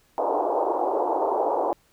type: band-pass noise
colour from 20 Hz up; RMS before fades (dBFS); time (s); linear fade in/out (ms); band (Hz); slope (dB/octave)
white; -24; 0.18-1.73; 0; 330 to 930; 48
effects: pink hiss -62 dBFS RMS until 1.92 s